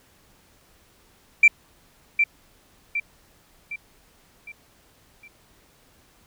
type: tone with echo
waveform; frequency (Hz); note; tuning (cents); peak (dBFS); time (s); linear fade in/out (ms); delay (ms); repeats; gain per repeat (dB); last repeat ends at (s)
sine; 2349; D7; 0; -8; 1.43-1.48; 5; 760; 5; -7; 5.28
effects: tanh soft clip ceiling -5 dBFS + pink hiss -58 dBFS RMS until 6.26 s